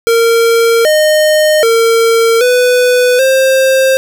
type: tone with pitch steps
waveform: square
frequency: 461 / 614 / 457.1 / 496.7 / 529 Hz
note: A#4 / D#5 / A#4 / B4 / C5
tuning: -19 / -23 / -34 / +10 / +19 cents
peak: -7 dBFS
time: 0.07-3.97 s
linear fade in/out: 0 ms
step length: 780 ms
effects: none